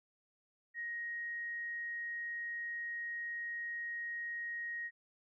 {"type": "tone", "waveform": "sine", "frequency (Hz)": 1879, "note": "A#6", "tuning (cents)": 13, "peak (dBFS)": -38, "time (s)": [0.74, 4.91], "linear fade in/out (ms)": 50, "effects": []}